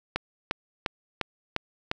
click train, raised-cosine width 0.3 ms, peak -10 dBFS, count 6, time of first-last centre 0.16-1.914 s, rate 2.85 Hz, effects none

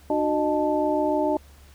sine tone cluster, 300.9 / 367.5 / 613 / 876 Hz, D4 / F#4 / D#5 / A5, +42 / -12 / -26 / -8 cents, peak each -25 / -28 / -24 / -27 dBFS, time 0.1-1.37 s, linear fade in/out 2 ms, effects added 71 Hz sine -48 dBFS peak until 1.74 s + pink hiss -55 dBFS RMS until 1.74 s

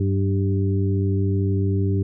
harmonic tone with a mistuned harmonic, 98 Hz, G2, in tune, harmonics 1 / 2 / 3 / 4, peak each -19 / -27 / -28 / -28 dBFS, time 0-2.03 s, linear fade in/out 5 ms, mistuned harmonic 2, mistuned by -44 cents, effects none

